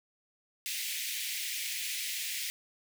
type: high-pass noise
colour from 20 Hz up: pink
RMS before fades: -36 dBFS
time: 0.66-2.5 s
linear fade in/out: 0 ms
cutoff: 2000 Hz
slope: 48 dB/octave
effects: none

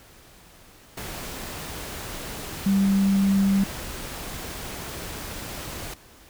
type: tone in noise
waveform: sine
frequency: 196 Hz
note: G3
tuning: in tune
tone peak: -17 dBFS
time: 2.66-3.64 s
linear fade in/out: 5 ms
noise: pink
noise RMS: -35 dBFS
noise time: 0.97-5.94 s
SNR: +15 dB
effects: pink hiss -51 dBFS RMS until 6.29 s

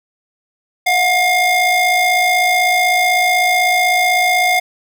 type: ring-modulated tone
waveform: square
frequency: 701 Hz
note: F5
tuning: 6 cents sharp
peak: -9 dBFS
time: 0.86-4.6 s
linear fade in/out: 10 ms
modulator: 1430 Hz
effects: none

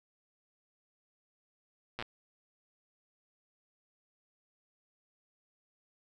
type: slowing click train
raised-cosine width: 0.3 ms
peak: -22 dBFS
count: 5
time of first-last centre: 1.99-2.024 s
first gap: 8 ms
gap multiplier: 1.05
effects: none

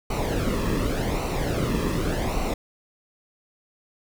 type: noise with flanger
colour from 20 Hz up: brown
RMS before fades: -25 dBFS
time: 0.1-2.54 s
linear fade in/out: 5 ms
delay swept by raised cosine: 0.59 to 1.38 ms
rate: 0.87 Hz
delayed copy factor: -0.65
effects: none

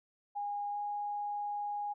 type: tone with pitch glide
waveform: sine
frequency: 818 to 823.7 Hz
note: G#5 to G#5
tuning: -26 to -14 cents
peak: -34 dBFS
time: 0.35-1.94 s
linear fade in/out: 20 ms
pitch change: +12 cents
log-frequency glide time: 0.71-0.77 s
effects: none

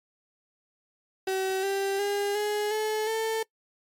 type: tone with pitch steps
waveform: 35% pulse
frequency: 380.6 / 392.7 / 405.1 / 417.9 / 431.2 / 444.8 Hz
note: F#4 / G4 / G#4 / G#4 / A4 / A4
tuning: +49 / +3 / -43 / +11 / -35 / +19 cents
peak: -24 dBFS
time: 1.27-3.43 s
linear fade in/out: 5 ms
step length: 360 ms
effects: noise-tail reverb RT60 0.1 s tail -24 dB re dry + MP3 64 kbps

